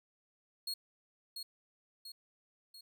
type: tone with echo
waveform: 40% pulse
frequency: 4300 Hz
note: C8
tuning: 47 cents sharp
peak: -35 dBFS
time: 0.67-0.74 s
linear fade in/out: 5 ms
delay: 690 ms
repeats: 3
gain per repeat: -5 dB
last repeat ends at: 2.81 s
effects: none